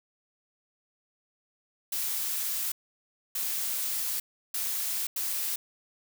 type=noise bursts at uneven times; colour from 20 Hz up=blue; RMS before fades=-31 dBFS; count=4; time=1.92-2.72 / 3.35-4.2 / 4.54-5.07 / 5.16-5.56 s; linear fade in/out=5 ms; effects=none